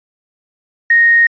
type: tone with quantisation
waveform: sine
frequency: 1862 Hz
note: A#6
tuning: 2 cents flat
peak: -6 dBFS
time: 0.9-1.27 s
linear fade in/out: 5 ms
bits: 6
effects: resampled to 11025 Hz